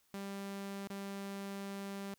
sawtooth tone with dropouts, 197.7 Hz, G3, 15 cents sharp, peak -37 dBFS, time 0.14-2.14 s, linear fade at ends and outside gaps 0 ms, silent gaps 0.873-0.902 s, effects white hiss -73 dBFS RMS until 2.18 s

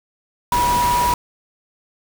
sine tone in noise, 971 Hz, B5, 30 cents flat, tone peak -15 dBFS, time 0.52-1.14 s, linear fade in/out 2 ms, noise pink, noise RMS -24 dBFS, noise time 0.52-1.14 s, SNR +6 dB, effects none

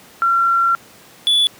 sine / triangle tone pair in turn, 1366 / 3442 Hz, F6 / A7, -39 / -39 cents, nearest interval octave + major third, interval 1600 cents, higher second, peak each -12 / -10 dBFS, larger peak second, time 0.22-0.75 / 1.27-1.47 s, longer first, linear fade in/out 0 ms, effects pink hiss -44 dBFS RMS until 1.59 s + high-pass 150 Hz 12 dB/octave

